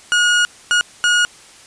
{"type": "tone bursts at uneven times", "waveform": "30% pulse", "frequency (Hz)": 1443, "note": "F#6", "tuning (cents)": -44, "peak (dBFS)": -9, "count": 3, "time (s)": [[0.12, 0.45], [0.71, 0.81], [1.04, 1.25]], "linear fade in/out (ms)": 0, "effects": ["white hiss -43 dBFS RMS until 1.66 s", "resampled to 22050 Hz"]}